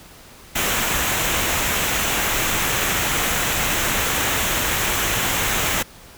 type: noise with comb filter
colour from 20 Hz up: pink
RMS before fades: -21 dBFS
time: 0.55-5.83 s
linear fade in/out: 10 ms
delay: 0.21 ms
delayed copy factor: -0.5
effects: pink hiss -44 dBFS RMS until 6.17 s